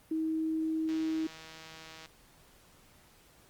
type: tone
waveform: sine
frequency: 318.4 Hz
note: D#4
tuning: 40 cents sharp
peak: -29 dBFS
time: 0.11-1.27 s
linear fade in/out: 5 ms
type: click train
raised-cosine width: 0.2 ms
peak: -31 dBFS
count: 188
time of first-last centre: 0.89-2.059 s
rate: 160 Hz
effects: pink hiss -61 dBFS RMS until 3.49 s + Opus 32 kbps